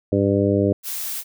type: harmonic tone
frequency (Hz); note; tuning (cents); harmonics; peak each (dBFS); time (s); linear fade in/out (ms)
99.9; G2; +33; 1 / 2 / 3 / 4 / 5 / 6; -22 / -23 / -21 / -22 / -23 / -25; 0.12-0.73; 5
type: noise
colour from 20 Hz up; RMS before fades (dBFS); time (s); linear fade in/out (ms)
blue; -28; 0.83-1.24; 50
effects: none